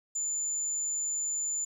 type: tone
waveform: sine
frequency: 7050 Hz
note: A8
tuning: 2 cents sharp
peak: -27 dBFS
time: 0.15-1.65 s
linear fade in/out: 10 ms
effects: tanh soft clip ceiling -28 dBFS + 10-bit